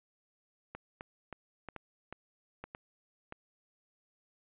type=clicks; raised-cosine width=0.5 ms; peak=-27 dBFS; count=9; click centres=0.75 / 1.009 / 1.327 / 1.687 / 1.763 / 2.126 / 2.64 / 2.749 / 3.324 s; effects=resampled to 8000 Hz